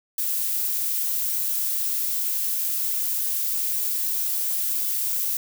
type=noise; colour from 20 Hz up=violet; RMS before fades=-25 dBFS; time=0.18-5.37 s; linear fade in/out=2 ms; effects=none